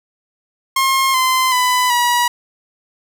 sawtooth tone with pitch steps, 1070 / 1034.1 / 999.5 / 966 Hz, C6 / C6 / B5 / B5, +38 / -21 / +20 / -39 cents, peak -9 dBFS, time 0.76-2.28 s, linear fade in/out 5 ms, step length 380 ms, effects none

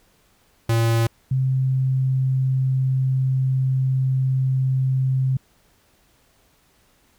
square / sine tone pair in turn, 114.7 / 131.38 Hz, A#2 / C3, -28 / +7 cents, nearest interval major second, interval 235 cents, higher second, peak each -17 dBFS, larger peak neither, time 0.69-1.07 / 1.31-5.37 s, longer second, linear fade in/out 5 ms, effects pink hiss -60 dBFS RMS until 7.18 s

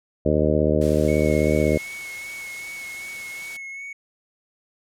harmonic tone, 76.2 Hz, D#2, 36 cents flat, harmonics 1 / 2 / 3 / 4 / 5 / 6 / 7 / 8, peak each -25 / -25 / -25 / -25 / -25 / -25 / -25 / -25 dBFS, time 0.25-1.78 s, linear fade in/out 10 ms
white noise, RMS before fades -40 dBFS, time 0.81-3.57 s, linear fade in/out 5 ms
triangle tone with vibrato, 2200 Hz, C#7, 14 cents flat, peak -31 dBFS, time 1.08-3.93 s, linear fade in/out 5 ms, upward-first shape sine, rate 2.6 Hz, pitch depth 24 cents each way
effects low-pass 11000 Hz 12 dB/octave

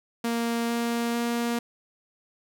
sawtooth tone with pitch steps, 233.1 / 234.6 / 236.1 Hz, A#3 / A#3 / A#3, 0 / +11 / +22 cents, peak -21 dBFS, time 0.24-1.59 s, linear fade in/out 5 ms, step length 450 ms, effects none

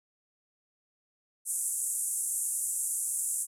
pink band-pass noise, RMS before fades -32 dBFS, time 1.45-3.47 s, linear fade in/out 50 ms, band 7800 to 11000 Hz, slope 48 dB/octave, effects none

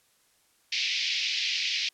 pink band-pass noise, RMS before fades -29 dBFS, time 0.72-1.89 s, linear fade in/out 5 ms, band 2200 to 5400 Hz, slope 48 dB/octave, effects white hiss -66 dBFS RMS until 1.93 s + low-pass 12000 Hz 12 dB/octave

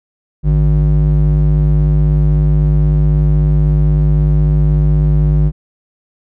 triangle ring-modulated tone, 102.9 Hz, G#2, 16 cents flat, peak -3 dBFS, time 0.43-5.52 s, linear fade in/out 50 ms, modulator 48.1 Hz, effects none

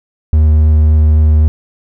triangle tone with vibrato, 77 Hz, D#2, 17 cents flat, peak -3 dBFS, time 0.33-1.48 s, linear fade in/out 0 ms, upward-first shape triangle, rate 3.7 Hz, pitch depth 8 cents each way, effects none

